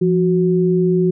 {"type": "tone pair together", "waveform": "sine", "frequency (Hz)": [172.36, 368.5], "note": ["F3", "F#4"], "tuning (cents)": [-22, -7], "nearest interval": "octave + minor second", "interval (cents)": 1315, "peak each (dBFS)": -15, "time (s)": [0.01, 1.11], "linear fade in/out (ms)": 10, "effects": []}